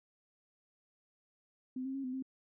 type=tone with pitch steps; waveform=sine; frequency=256.8 / 266.3 / 272.2 / 254.7 / 263.4 Hz; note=C4 / C4 / C#4 / C4 / C4; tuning=-32 / +31 / -31 / -46 / +12 cents; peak=-36 dBFS; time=1.76-2.225 s; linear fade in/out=5 ms; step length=93 ms; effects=none